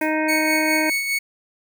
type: noise with exponential decay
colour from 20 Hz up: blue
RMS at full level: -35 dBFS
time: 0.01-0.24 s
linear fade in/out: 5 ms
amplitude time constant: 50 ms
type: harmonic tone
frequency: 311.1 Hz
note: D#4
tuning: in tune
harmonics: 1 / 2 / 3 / 5 / 6 / 7 / 8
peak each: -22 / -25 / -27 / -29 / -30 / -30 / -31 dBFS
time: 0.01-0.9 s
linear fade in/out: 5 ms
type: tone with tremolo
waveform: 40% pulse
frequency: 2217 Hz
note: C#7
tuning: in tune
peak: -18 dBFS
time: 0.28-1.19 s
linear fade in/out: 10 ms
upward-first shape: sine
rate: 4.9 Hz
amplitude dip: 45%
effects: none